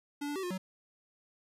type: tone with pitch steps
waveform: square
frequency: 288.5 / 291.3 / 383 / 357.1 / 187.3 Hz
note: D4 / D4 / G4 / F4 / F#3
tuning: -31 / -14 / -40 / +39 / +21 cents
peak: -35 dBFS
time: 0.21-0.58 s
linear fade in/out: 10 ms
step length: 74 ms
effects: resampled to 32000 Hz + 12-bit